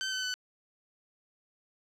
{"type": "tone with pitch steps", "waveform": "15% pulse", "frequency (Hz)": [1540, 1519.7, 1499.6], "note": ["G6", "F#6", "F#6"], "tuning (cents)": [-31, 46, 23], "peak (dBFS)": -25, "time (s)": [0.01, 0.34], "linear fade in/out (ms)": 0, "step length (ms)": 110, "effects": ["low-pass 8000 Hz 12 dB/octave", "11-bit"]}